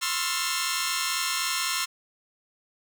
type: tone cluster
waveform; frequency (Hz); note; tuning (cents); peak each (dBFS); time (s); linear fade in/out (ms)
10% pulse; 1038 / 1082 / 1311 / 1394 / 1777; C6 / C#6 / E6 / F6 / A6; -14 / -42 / -10 / -4 / +17; -24; 0.01-1.86; 20
effects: none